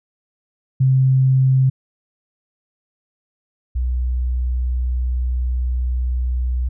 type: tone pair in turn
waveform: sine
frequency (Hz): 131.6 / 62.11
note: C3 / B1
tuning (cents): +10 / +10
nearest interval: octave + minor second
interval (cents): 1300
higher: first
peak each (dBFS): -11 / -17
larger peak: first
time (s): 0.8-1.7 / 3.75-6.69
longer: second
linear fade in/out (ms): 10
effects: none